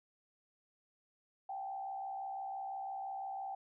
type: tone with frequency modulation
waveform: sine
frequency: 780 Hz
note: G5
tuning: 9 cents flat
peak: -39 dBFS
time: 1.49-3.55 s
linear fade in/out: 5 ms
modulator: 65.9 Hz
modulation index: 0.63
effects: none